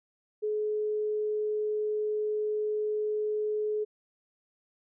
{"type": "tone", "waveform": "sine", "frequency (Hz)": 424.9, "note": "G#4", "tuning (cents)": 40, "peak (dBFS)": -27, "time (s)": [0.42, 3.85], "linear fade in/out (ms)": 20, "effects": []}